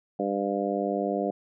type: harmonic tone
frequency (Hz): 100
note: G2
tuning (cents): +35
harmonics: 2 / 3 / 4 / 5 / 6 / 7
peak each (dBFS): -32 / -32 / -32 / -32 / -32 / -32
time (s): 0.19-1.31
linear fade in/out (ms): 5
effects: none